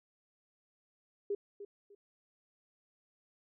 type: tone with echo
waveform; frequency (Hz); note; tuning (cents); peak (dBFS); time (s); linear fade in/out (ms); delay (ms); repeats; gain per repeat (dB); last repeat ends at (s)
sine; 405.1; G#4; -43; -31; 1.3-1.35; 5; 300; 2; -12; 1.95
effects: none

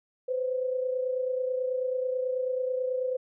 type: tone pair together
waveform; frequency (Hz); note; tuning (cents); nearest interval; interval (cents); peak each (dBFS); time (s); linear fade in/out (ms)
sine; 507.8 / 537; B4 / C5; +48 / +45; minor second; 97; -27 / -35; 0.28-3.17; 10
effects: none

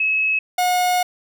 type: tone pair in turn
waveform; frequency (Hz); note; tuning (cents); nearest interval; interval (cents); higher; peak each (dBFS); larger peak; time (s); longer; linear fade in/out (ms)
sine / 45% pulse; 2577 / 723.1; E7 / F#5; -40 / -40; octave + minor seventh; 2200; first; -16; neither; 0-0.39 / 0.58-1.03; second; 5
effects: none

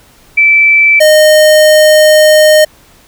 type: tone pair in turn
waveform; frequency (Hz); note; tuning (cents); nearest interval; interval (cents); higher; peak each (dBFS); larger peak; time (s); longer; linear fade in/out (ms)
sine / square; 2322 / 615; D7 / D#5; -20 / -20; octave + major seventh; 2300; first; -3; neither; 0.37-1 / 1-2.65; second; 10
effects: pink hiss -43 dBFS RMS until 3.07 s

